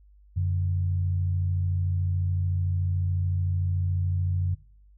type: tone pair together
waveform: sine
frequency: 91.41 / 145.1 Hz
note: F#2 / D3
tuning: -20 / -21 cents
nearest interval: minor sixth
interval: 799 cents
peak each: -23 / -33 dBFS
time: 0.36-4.55 s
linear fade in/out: 10 ms
effects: noise-tail reverb RT60 0.6 s tail -21 dB re dry + added 50 Hz sine -52 dBFS peak until 4.97 s